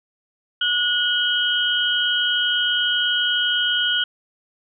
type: tone cluster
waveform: sine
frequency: 1453 / 2949 / 3197 Hz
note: F#6 / F#7 / G7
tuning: -32 / -6 / +33 cents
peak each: -22 dBFS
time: 0.61-4.04 s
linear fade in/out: 5 ms
effects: none